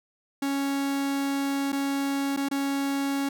45% pulse tone with dropouts, 277.2 Hz, C#4, in tune, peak -25 dBFS, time 0.42-3.29 s, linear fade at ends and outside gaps 5 ms, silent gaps 1.721-1.727 / 2.365-2.372 / 2.487-2.512 s, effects none

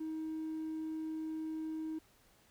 triangle tone, 316 Hz, D#4, 27 cents sharp, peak -34 dBFS, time 0-1.99 s, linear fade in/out 10 ms, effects tanh soft clip ceiling -33 dBFS + pink hiss -67 dBFS RMS until 2.5 s

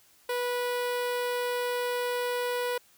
sawtooth tone with notch filter, 490 Hz, B4, 14 cents flat, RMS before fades -30 dBFS, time 0.29-2.78 s, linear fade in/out 5 ms, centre 6600 Hz, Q 1.8, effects white hiss -61 dBFS RMS until 2.97 s

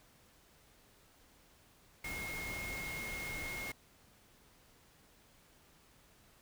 sine tone in noise, 2152 Hz, C7, 48 cents sharp, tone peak -41 dBFS, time 2.04-3.72 s, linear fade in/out 5 ms, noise pink, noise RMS -45 dBFS, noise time 2.04-3.72 s, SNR +1 dB, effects pink hiss -65 dBFS RMS until 6.41 s

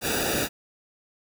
pink noise with comb filter, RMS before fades -26 dBFS, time 0.01-0.49 s, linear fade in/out 50 ms, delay 0.94 ms, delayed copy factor -0.95, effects none

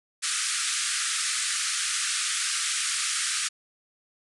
white band-pass noise, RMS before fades -28 dBFS, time 0.22-3.49 s, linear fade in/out 20 ms, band 1200 to 10000 Hz, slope 96 dB/octave, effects none

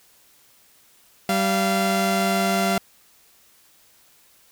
sawtooth tone pair together, 193.72 / 689 Hz, G3 / F5, -20 / -24 cents, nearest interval octave + minor seventh, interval 2196 cents, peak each -18 dBFS, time 1.29-2.78 s, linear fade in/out 2 ms, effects white hiss -56 dBFS RMS until 4.51 s

